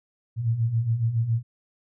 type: beating tone pair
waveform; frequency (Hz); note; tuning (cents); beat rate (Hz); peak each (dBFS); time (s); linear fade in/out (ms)
sine; 110 / 117.2; A2 / A#2; 0 / +10; 7.2; -28 / -22; 0.36-1.43; 50
effects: none